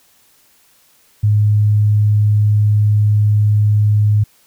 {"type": "tone", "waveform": "sine", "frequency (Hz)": 105, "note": "G#2", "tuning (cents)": 19, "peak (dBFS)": -9, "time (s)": [1.23, 4.24], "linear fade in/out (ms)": 10, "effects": ["white hiss -53 dBFS RMS until 4.46 s"]}